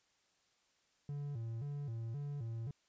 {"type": "tone with vibrato", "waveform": "triangle", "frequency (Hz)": 128.2, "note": "C3", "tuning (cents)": -35, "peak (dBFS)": -37, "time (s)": [1.09, 2.71], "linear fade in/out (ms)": 2, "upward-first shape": "square", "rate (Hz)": 1.9, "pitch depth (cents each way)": 200, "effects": ["white hiss -75 dBFS RMS until 2.88 s", "resampled to 16000 Hz"]}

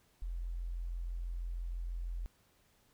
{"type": "tone", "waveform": "sine", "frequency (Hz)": 43.08, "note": "F1", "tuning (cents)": -23, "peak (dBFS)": -36, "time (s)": [0.22, 2.26], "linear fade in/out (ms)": 0, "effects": ["pink hiss -70 dBFS RMS until 2.93 s"]}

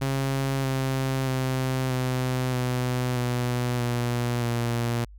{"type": "tone with pitch steps", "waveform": "sawtooth", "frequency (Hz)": [135.4, 132.84, 130.34, 127.87, 125.46, 123.09, 120.77, 118.49], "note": ["C#3", "C3", "C3", "C3", "B2", "B2", "B2", "A#2"], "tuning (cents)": [-40, 27, -6, -39, 28, -5, -38, 29], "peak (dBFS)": -20, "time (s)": [0.01, 5.05], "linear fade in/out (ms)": 10, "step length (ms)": 630, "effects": ["added 50 Hz sine -43 dBFS peak until 5.18 s"]}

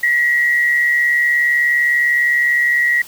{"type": "tone pair together", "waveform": "sine", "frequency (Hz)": [1916.3, 2056], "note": ["A#6", "C7"], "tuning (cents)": [47, -31], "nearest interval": "minor second", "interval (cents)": 122, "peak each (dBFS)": [-12, -23], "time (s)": [0.03, 3.02], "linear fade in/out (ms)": 5, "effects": ["white hiss -38 dBFS RMS until 3.07 s"]}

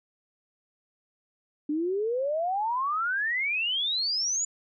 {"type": "exponential sweep", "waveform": "sine", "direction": "up", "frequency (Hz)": [289.9, 7040], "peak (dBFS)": -25, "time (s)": [1.69, 4.45], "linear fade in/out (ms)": 5, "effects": []}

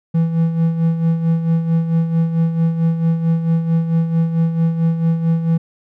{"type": "tone with tremolo", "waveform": "triangle", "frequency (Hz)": 164.81, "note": "E3", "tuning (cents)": 0, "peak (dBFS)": -9, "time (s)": [0.14, 5.58], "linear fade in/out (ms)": 10, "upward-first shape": "sine", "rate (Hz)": 4.5, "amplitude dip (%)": 60, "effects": []}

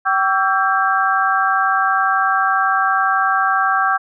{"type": "tone cluster", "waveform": "sine", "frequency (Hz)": [770, 1139, 1331, 1593], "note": ["G5", "C#6", "E6", "G6"], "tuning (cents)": [-31, 47, 16, 27], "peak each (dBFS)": -19, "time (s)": [0.05, 3.98], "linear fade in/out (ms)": 20, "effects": []}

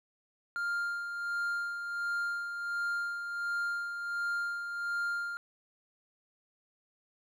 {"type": "tone with tremolo", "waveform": "triangle", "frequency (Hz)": 1400, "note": "F6", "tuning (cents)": 4, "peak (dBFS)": -28, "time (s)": [0.56, 5.37], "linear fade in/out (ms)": 0, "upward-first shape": "sine", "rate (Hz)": 1.4, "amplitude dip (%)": 50, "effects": []}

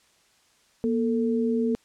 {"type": "tone pair together", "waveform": "sine", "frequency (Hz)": [237.2, 445], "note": ["A#3", "A4"], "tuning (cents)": [30, 20], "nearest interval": "major seventh", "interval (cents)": 1090, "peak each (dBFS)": [-23, -26], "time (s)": [0.84, 1.75], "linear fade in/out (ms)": 0, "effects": ["white hiss -62 dBFS RMS until 1.84 s", "low-pass 8000 Hz 12 dB/octave"]}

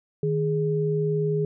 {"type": "tone pair together", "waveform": "sine", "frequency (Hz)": [155.56, 415.3], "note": ["D#3", "G#4"], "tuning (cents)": [0, 0], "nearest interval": "octave + perfect fourth", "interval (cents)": 1700, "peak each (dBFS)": -24, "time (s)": [0.23, 1.45], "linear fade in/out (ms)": 2, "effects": []}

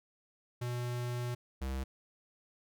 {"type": "tone pair in turn", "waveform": "square", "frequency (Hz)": [122, 66.14], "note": ["B2", "C2"], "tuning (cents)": [-21, 19], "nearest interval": "major seventh", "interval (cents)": 1060, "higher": "first", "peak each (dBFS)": [-35, -35], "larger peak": "neither", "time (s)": [[0.61, 1.35], [1.61, 1.84]], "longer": "first", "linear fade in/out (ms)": 10, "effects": []}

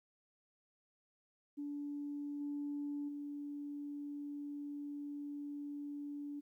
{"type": "tone with level steps", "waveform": "sine", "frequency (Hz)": 289, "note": "D4", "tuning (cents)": -28, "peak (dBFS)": [-39, -37, -41], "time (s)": [1.57, 6.41], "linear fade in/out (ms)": 20, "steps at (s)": [2.4, 3.08], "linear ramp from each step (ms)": 10, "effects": ["tanh soft clip ceiling -33 dBFS", "13-bit"]}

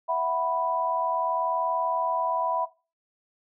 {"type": "chord", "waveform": "sine", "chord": "E suspended second", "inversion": "none", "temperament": "equal", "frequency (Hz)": [659.3, 740, 987.8], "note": ["E5", "F#5", "B5"], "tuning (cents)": [0, 0, 0], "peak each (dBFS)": [-27, -31, -26], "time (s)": [0.08, 2.66], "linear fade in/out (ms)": 20, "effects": ["noise-tail reverb RT60 0.3 s tail -18 dB re dry"]}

